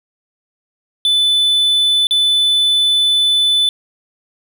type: tone with dropouts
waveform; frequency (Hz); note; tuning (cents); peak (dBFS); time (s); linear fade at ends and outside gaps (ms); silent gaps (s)
triangle; 3500; A7; -10; -9; 1.05-3.69; 1; 2.07-2.109
effects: none